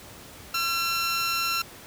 15% pulse tone with amplitude modulation, 1356 Hz, E6, 49 cents sharp, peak -16 dBFS, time 0.54-1.62 s, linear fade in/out 5 ms, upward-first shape sine, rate 300 Hz, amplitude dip 40%, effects pink hiss -45 dBFS RMS until 1.86 s + high-pass 60 Hz 12 dB/octave

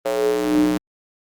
square tone with high-pass filter sweep, 61 Hz, B1, 21 cents flat, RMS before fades -19 dBFS, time 0.05-0.78 s, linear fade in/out 10 ms, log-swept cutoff 530 to 250 Hz, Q 7.1, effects Opus 24 kbps

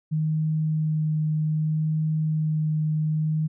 sine tone with vibrato, 155.4 Hz, D#3, 2 cents flat, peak -21 dBFS, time 0.11-3.48 s, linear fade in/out 20 ms, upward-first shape sine, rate 0.64 Hz, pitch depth 10 cents each way, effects none

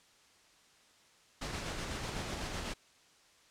pink noise with tremolo, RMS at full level -38 dBFS, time 1.41-2.74 s, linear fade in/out 10 ms, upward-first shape square, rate 8 Hz, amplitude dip 25%, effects white hiss -64 dBFS RMS until 3.5 s + low-pass 7000 Hz 12 dB/octave

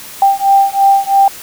sine beating tone pair, 787 / 790 Hz, G5 / G5, +7 / +13 cents, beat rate 3 Hz, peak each -10 dBFS, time 0.22-1.28 s, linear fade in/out 2 ms, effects white hiss -31 dBFS RMS until 1.42 s

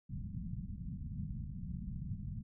white low-pass noise, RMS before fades -42 dBFS, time 0.09-2.43 s, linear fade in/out 20 ms, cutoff 200 Hz, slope 48 dB/octave, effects none

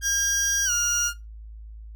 sawtooth tone with pitch glide, 1612 to 1411.5 Hz, G6 to F6, +48 to +18 cents, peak -23 dBFS, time 0.01-1.14 s, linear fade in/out 50 ms, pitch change -230 cents, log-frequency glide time 0.65-0.71 s
triangle tone, 5780 Hz, F#8, 41 cents flat, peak -20 dBFS, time 0.02-1.11 s, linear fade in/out 50 ms
effects noise-tail reverb RT60 0.2 s tail -17 dB re dry + added 54 Hz sine -38 dBFS peak until 1.95 s

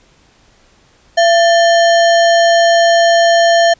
sine tone with sample-and-hold, 677 Hz, E5, 46 cents sharp, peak -6 dBFS, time 1.17-3.74 s, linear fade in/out 10 ms, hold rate 2450 Hz, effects pink hiss -50 dBFS RMS until 3.79 s + resampled to 16000 Hz

